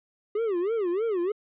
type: tone with vibrato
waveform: triangle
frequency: 399.3 Hz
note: G4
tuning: 32 cents sharp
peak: -22 dBFS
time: 0.35-1.32 s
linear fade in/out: 5 ms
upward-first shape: sine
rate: 3.2 Hz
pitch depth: 260 cents each way
effects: resampled to 8000 Hz